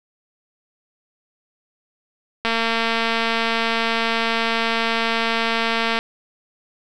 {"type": "click train", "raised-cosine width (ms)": 0.3, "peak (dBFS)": -5, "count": 808, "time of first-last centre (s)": [2.45, 5.989], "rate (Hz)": 228, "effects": []}